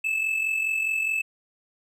triangle tone with amplitude modulation, 2618 Hz, E7, 13 cents flat, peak -19 dBFS, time 0.04-1.22 s, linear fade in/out 10 ms, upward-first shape sine, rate 44.8 Hz, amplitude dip 55%, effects none

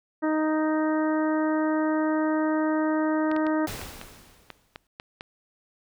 harmonic tone, 311.1 Hz, D#4, in tune, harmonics 1 / 2 / 3 / 4 / 5 / 6, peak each -23 / -29 / -33 / -35 / -37 / -39 dBFS, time 0.22-3.67 s, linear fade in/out 20 ms
clicks, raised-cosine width 0.3 ms, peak -21 dBFS, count 9, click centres 3.315 / 3.364 / 3.467 / 3.815 / 4.014 / 4.503 / 4.759 / 4.999 / 5.209 s
pink noise with exponential decay, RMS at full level -33 dBFS, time 3.67-4.87 s, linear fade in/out 2 ms, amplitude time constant 260 ms
effects none

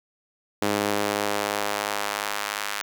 sawtooth tone with high-pass filter sweep, 102.9 Hz, G#2, 16 cents flat, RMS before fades -27 dBFS, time 0.62-2.82 s, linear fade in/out 5 ms, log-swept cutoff 300 to 1400 Hz, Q 0.9, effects none

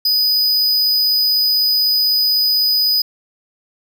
square tone, 4978 Hz, D#8, in tune, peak -13 dBFS, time 0.05-3.02 s, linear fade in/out 5 ms, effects none

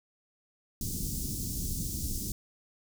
pink band-stop noise, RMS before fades -34 dBFS, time 0.81-2.32 s, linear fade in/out 2 ms, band 280 to 5500 Hz, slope 24 dB/octave, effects none

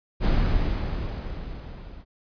brown noise with level ramp, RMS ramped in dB -19 to -42 dBFS, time 0.2-2.05 s, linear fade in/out 50 ms, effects resampled to 11025 Hz

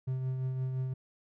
triangle tone with tremolo, 130 Hz, C3, 11 cents flat, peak -27 dBFS, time 0.07-0.94 s, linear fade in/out 10 ms, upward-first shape triangle, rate 5.8 Hz, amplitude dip 40%, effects none

